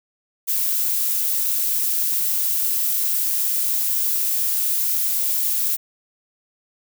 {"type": "noise", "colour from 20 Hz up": "violet", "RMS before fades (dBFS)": -21, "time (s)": [0.47, 5.77], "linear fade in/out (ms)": 20, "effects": []}